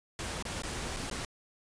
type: noise with dropouts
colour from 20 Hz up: pink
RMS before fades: -37 dBFS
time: 0.19-1.25 s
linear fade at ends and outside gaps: 1 ms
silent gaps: 0.425-0.452 / 0.621-0.634 / 0.964-0.968 / 1.099-1.112 s
effects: resampled to 22050 Hz